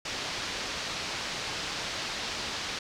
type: low-pass noise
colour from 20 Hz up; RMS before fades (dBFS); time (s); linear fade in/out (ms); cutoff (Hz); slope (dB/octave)
white; -35; 0.05-2.79; 5; 5400; 24
effects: none